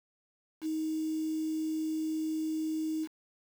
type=tone with quantisation; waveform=sine; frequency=314.7 Hz; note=D#4; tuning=20 cents sharp; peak=-30 dBFS; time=0.61-3.08 s; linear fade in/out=50 ms; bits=8; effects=none